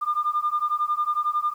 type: beating tone pair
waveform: sine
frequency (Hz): 1200 / 1211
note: D6 / D#6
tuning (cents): +37 / -47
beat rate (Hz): 11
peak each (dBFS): -24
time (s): 0.01-1.54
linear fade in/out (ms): 20
effects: tanh soft clip ceiling -14 dBFS + 9-bit